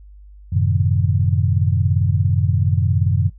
sine chord, F# diminished seventh, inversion none, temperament equal with one note detuned, 92.82 / 110 / 130.81 / 155.56 Hz, F#2 / A2 / C3 / Eb3, +6 / 0 / 0 / 0 cents, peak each -17 / -21 / -21 / -23 dBFS, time 0.52-3.3 s, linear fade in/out 10 ms, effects noise-tail reverb RT60 0.1 s tail -18 dB re dry + added 50 Hz sine -39 dBFS peak until 3.38 s

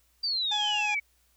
sine exponential sweep, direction down, 4745 to 2217 Hz, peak -26 dBFS, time 0.23-1 s, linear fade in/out 10 ms
harmonic tone, 837 Hz, G#5, 13 cents sharp, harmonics 1 / 2 / 3 / 4 / 5 / 6 / 7 / 8 / 9, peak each -31 / -41 / -42 / -40 / -53 / -46 / -45 / -51 / -48 dBFS, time 0.51-0.95 s, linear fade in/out 10 ms
effects added 60 Hz sine -68 dBFS peak until 1.36 s + white hiss -68 dBFS RMS until 1.36 s

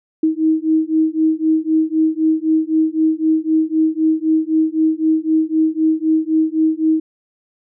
sine beating tone pair, 314.8 / 318.7 Hz, D#4 / D#4, +20 / +42 cents, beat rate 3.9 Hz, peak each -16 dBFS, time 0.23-7 s, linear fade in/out 5 ms, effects none

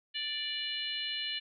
harmonic tone, 587.3 Hz, D5, in tune, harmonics 3 / 4 / 5 / 6 / 7, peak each -43 / -43 / -36 / -42 / -40 dBFS, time 0.14-1.4 s, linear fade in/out 20 ms, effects none

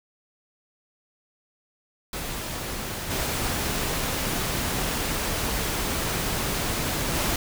pink noise with level steps, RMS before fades -32 / -27 / -25 dBFS, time 2.13-7.36 s, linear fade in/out 2 ms, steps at 3.1 / 7.14 s, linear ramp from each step 10 ms, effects none

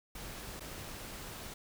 pink noise with dropouts, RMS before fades -45 dBFS, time 0.15-1.54 s, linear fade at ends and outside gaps 5 ms, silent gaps 0.597-0.605 s, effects none

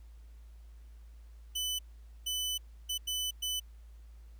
sawtooth tone bursts at uneven times, 3000 Hz, F#7, 23 cents sharp, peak -29 dBFS, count 5, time 1.55-1.79 / 2.26-2.58 / 2.89-2.98 / 3.07-3.31 / 3.42-3.6 s, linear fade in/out 10 ms, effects added 56 Hz sine -49 dBFS peak until 4.39 s + pink hiss -70 dBFS RMS until 4.39 s

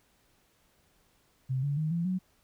sine tone with pitch steps, 130.81 / 142.65 / 155.56 / 169.64 / 184.99 Hz, C3 / C#3 / D#3 / E3 / F#3, 0 / +50 / 0 / +50 / 0 cents, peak -27 dBFS, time 1.49-2.19 s, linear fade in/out 20 ms, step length 140 ms, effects pink hiss -68 dBFS RMS until 2.43 s

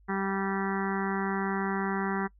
harmonic tone, 194.7 Hz, G3, 12 cents flat, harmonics 1 / 2 / 4 / 5 / 6 / 7 / 8 / 9 / 10, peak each -31 / -34 / -37 / -38 / -39 / -39 / -40 / -41 / -41 dBFS, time 0.08-2.28 s, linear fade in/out 20 ms, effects noise-tail reverb RT60 0.1 s tail -23 dB re dry + added 50 Hz sine -56 dBFS peak until 2.39 s

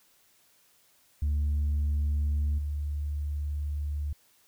sine tone with level steps, 73.42 Hz, D2, in tune, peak -22 / -28 dBFS, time 1.22-4.13 s, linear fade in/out 5 ms, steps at 2.58 s, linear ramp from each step 5 ms, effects tanh soft clip ceiling -23 dBFS + white hiss -64 dBFS RMS until 4.47 s

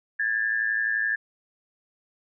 sine tone pair together, 1648.3 / 1760 Hz, G#6 / A6, -14 / 0 cents, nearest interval minor second, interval 114 cents, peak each -26 / -25 dBFS, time 0.19-1.16 s, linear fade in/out 10 ms, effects none

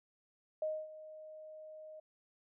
sine tone with ADSR envelope, 622 Hz, D#5, 1 cent flat, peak -32 dBFS, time 0.62-2 s, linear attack 3 ms, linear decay 250 ms, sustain -16 dB, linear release 7 ms, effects none

